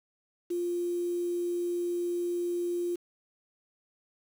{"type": "tone with quantisation", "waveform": "sine", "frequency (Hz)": 349.2, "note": "F4", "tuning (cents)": 0, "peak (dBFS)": -28, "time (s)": [0.5, 2.96], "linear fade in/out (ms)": 10, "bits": 8, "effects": []}